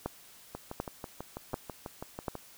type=two click trains; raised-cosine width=1 ms; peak=-18 / -24 dBFS; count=4 / 12; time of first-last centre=0.06-2.282 / 0.55-2.353 s; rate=1.35 / 6.1 Hz; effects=white hiss -55 dBFS RMS until 2.57 s